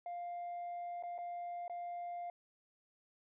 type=tone with dropouts; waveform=sine; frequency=700 Hz; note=F5; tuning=4 cents sharp; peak=-38 dBFS; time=0.06-2.3 s; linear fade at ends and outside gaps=2 ms; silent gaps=1.026-1.035 / 1.18-1.186 / 1.68-1.697 s; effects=tanh soft clip ceiling -39 dBFS